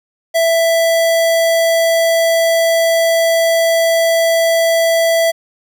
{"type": "tone", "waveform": "square", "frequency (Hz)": 662, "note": "E5", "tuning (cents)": 7, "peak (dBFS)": -11, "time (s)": [0.34, 5.32], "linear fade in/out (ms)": 20, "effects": []}